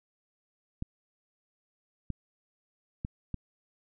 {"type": "clicks", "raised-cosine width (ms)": 5, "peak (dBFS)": -21, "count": 4, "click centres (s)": [0.824, 2.103, 3.049, 3.343], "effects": []}